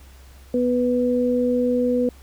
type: tone pair together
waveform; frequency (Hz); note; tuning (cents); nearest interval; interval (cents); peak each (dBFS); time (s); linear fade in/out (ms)
sine; 246.9 / 493.8; B3 / B4; 0 / 0; octave; 1200; -20; 0.54-2.09; 2
effects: added 66 Hz sine -44 dBFS peak until 2.22 s + pink hiss -52 dBFS RMS until 2.22 s